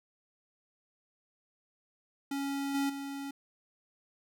square tone with level steps, 278 Hz, C#4, 5 cents sharp, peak -33 / -29 / -38 dBFS, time 2.31-3.31 s, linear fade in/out 5 ms, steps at 2.74 / 2.89 s, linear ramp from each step 10 ms, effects none

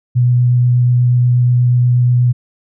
sine tone with vibrato, 123.1 Hz, B2, 5 cents flat, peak -8 dBFS, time 0.15-2.33 s, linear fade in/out 20 ms, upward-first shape sine, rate 8.3 Hz, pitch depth 9 cents each way, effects none

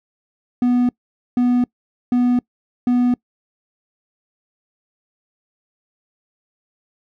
triangle tone bursts, 245.8 Hz, B3, 8 cents flat, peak -11 dBFS, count 4, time 0.62-3.14 s, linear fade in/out 2 ms, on 270 ms, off 480 ms, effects noise-tail reverb RT60 0.1 s tail -24 dB re dry

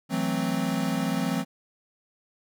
square chord, F# half-diminished seventh, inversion third, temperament equal, 164.81 / 185 / 220 / 261.6 Hz, E3 / F#3 / A3 / C4, 0 / 0 / 0 / 0 cents, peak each -32 / -31 / -32 / -30 dBFS, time 0.09-1.45 s, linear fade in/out 50 ms, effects none

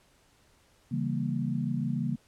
sine chord, C# diminished seventh, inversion none, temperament equal, 138.59 / 164.81 / 196 / 233.1 Hz, C#3 / E3 / G3 / Bb3, 0 / 0 / 0 / 0 cents, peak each -32 / -34 / -35 / -32 dBFS, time 0.91-2.16 s, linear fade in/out 10 ms, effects pink hiss -64 dBFS RMS until 2.27 s + low-pass 11000 Hz 12 dB/octave

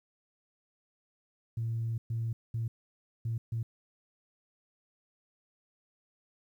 sine tone bursts at uneven times, 114.4 Hz, A#2, 32 cents flat, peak -29 dBFS, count 5, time 1.57-1.98 / 2.1-2.33 / 2.54-2.68 / 3.25-3.38 / 3.52-3.63 s, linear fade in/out 5 ms, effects tanh soft clip ceiling -26 dBFS + 11-bit

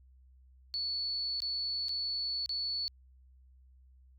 sine tone with dropouts, 4435 Hz, C#8, in tune, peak -32 dBFS, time 0.74-2.88 s, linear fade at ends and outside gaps 0 ms, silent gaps 1.403-1.42 / 1.884-1.892 / 2.46-2.493 s, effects added 64 Hz sine -57 dBFS peak until 4.18 s

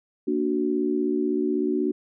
sine chord, Bb augmented, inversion none, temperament equal, 233.1 / 293.7 / 370 Hz, Bb3 / D4 / F#4, 0 / 0 / 0 cents, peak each -28 / -25 / -25 dBFS, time 0.27-1.92 s, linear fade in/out 10 ms, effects none

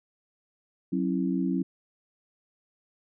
sine tone cluster, 185.2 / 270 / 329 Hz, F#3 / C#4 / E4, +2 / -45 / -3 cents, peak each -28 / -28 / -31 dBFS, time 0.92-1.63 s, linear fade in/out 10 ms, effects none

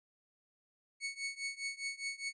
sawtooth tone with tremolo, 2217 Hz, C#7, in tune, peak -31 dBFS, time 1-2.33 s, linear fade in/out 50 ms, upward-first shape triangle, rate 4.9 Hz, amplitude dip 95%, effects resampled to 22050 Hz

